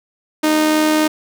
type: tone with amplitude modulation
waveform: sawtooth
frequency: 308.4 Hz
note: D#4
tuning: 15 cents flat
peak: -7 dBFS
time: 0.43-1.08 s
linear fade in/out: 10 ms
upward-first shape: sine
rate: 83.7 Hz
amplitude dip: 35%
effects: none